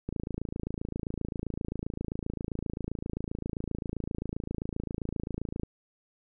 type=click train; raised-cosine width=3 ms; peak=-20 dBFS; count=154; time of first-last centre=0.09-5.633 s; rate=27.6 Hz; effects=none